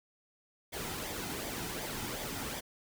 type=noise with flanger; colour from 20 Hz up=pink; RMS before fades=-39 dBFS; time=0.72-2.61 s; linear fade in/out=20 ms; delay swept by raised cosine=0.72 to 1.82 ms; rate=2.7 Hz; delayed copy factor=-0.5; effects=none